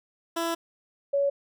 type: tone pair in turn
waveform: 15% pulse / sine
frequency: 334 / 561.7 Hz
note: E4 / C#5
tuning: +23 / +23 cents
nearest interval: major sixth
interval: 900 cents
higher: second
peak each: -20 / -21 dBFS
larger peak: first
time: 0.36-0.55 / 1.13-1.3 s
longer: first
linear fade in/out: 10 ms
effects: none